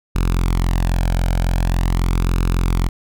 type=tone with flanger; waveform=sawtooth; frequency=43.65 Hz; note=F1; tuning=in tune; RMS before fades=-17 dBFS; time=0.15-2.89 s; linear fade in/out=10 ms; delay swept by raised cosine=0.77 to 1.31 ms; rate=0.44 Hz; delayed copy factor=+0.6; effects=none